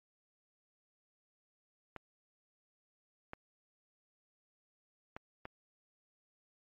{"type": "clicks", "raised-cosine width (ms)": 0.5, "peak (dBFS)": -28, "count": 4, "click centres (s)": [1.963, 3.334, 5.165, 5.454], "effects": ["MP3 32 kbps"]}